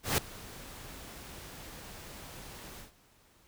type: noise with ADSR envelope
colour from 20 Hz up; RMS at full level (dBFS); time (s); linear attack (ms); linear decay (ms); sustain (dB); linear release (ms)
pink; -26; 0.03-2.92; 150; 3; -21; 130
effects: pink hiss -64 dBFS RMS until 3.47 s